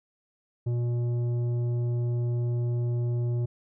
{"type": "tone with tanh clipping", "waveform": "sine", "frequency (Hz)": 120.1, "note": "B2", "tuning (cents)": -48, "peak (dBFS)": -26, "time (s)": [0.66, 3.46], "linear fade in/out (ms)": 10, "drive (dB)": 9, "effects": []}